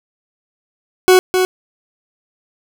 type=tone with echo; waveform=40% pulse; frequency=370 Hz; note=F#4; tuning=in tune; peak=-5 dBFS; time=1.08-1.19 s; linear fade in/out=0 ms; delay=260 ms; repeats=1; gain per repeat=-6 dB; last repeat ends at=1.45 s; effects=none